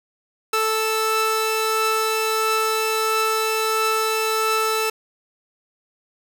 sawtooth tone pair together, 440 / 1318.5 Hz, A4 / E6, 0 / 0 cents, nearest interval octave + perfect fifth, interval 1900 cents, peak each -18 dBFS, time 0.53-4.9 s, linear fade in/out 5 ms, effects none

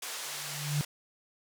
white band-pass noise, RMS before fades -39 dBFS, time 0.02-0.85 s, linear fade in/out 5 ms, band 510 to 8700 Hz, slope 12 dB/octave
sine tone with exponential growth, 147 Hz, D3, 2 cents sharp, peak -24 dBFS, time 0.25-0.81 s, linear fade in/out 0 ms, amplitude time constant 120 ms
effects none

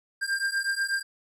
square beating tone pair, 1591 / 1599.2 Hz, G6 / G6, +25 / +34 cents, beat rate 8.2 Hz, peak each -30 / -29 dBFS, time 0.21-1.03 s, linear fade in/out 20 ms, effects low-pass 11000 Hz 12 dB/octave

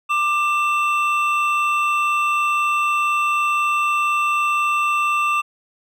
triangle tone pair together, 1186 / 2679 Hz, D6 / E7, +17 / +27 cents, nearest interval octave + major second, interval 1410 cents, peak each -16 / -20 dBFS, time 0.09-5.42 s, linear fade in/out 20 ms, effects none

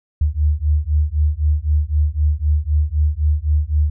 sine beating tone pair, 73.42 / 77.32 Hz, D2 / D#2, 0 / -10 cents, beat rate 3.9 Hz, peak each -17 dBFS, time 0.21-3.9 s, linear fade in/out 5 ms, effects none

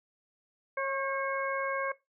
harmonic tone with a mistuned harmonic, 545 Hz, C#5, 29 cents flat, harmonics 1 / 2 / 3 / 4, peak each -32 / -35 / -37 / -38 dBFS, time 0.77-1.92 s, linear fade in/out 5 ms, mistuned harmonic 3, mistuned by -31 cents, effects noise-tail reverb RT60 0.2 s tail -18 dB re dry

